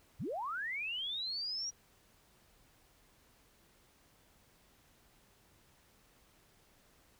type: linear sweep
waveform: sine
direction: up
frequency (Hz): 63.3 to 5760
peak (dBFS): -36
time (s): 0.19-1.71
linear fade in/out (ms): 20
effects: pink hiss -67 dBFS RMS until 7.19 s